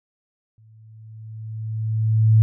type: tone with exponential growth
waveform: sine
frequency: 110 Hz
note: A2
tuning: in tune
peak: -9 dBFS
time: 0.58-2.42 s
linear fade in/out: 0 ms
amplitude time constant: 400 ms
effects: none